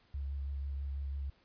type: tone with vibrato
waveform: sine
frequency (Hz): 69.4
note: C#2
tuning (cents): +3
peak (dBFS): -35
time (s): 0.14-1.3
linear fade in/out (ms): 5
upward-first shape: sine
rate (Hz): 6.1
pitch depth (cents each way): 21
effects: pink hiss -68 dBFS RMS until 1.44 s + resampled to 11025 Hz